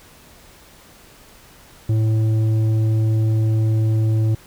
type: tone with tanh clipping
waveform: sine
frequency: 110 Hz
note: A2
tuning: in tune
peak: -16 dBFS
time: 1.89-4.35 s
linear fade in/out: 5 ms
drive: 8 dB
effects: pink hiss -47 dBFS RMS until 4.46 s